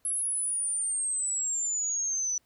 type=exponential sweep; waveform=sine; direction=down; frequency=10990 to 5920 Hz; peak=-27 dBFS; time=0.05-2.38 s; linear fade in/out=2 ms; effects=pink hiss -70 dBFS RMS until 2.45 s